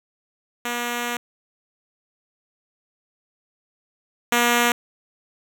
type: tone pair in turn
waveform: 5% pulse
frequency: 240.2 / 239.3 Hz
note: B3 / A#3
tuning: -48 / +46 cents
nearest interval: unison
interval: 6 cents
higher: first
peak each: -13 / -5 dBFS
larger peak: second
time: 0.65-1.17 / 4.32-4.72 s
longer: first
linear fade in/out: 2 ms
effects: none